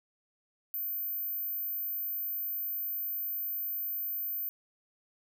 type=tone; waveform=sine; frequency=14350 Hz; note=A9; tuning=33 cents sharp; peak=-32 dBFS; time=0.74-4.49 s; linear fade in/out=0 ms; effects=none